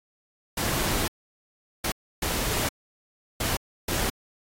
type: noise bursts at uneven times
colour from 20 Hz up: pink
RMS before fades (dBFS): -27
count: 5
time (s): 0.57-1.08 / 1.84-1.92 / 2.22-2.69 / 3.4-3.57 / 3.88-4.1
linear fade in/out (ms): 5
effects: AAC 48 kbps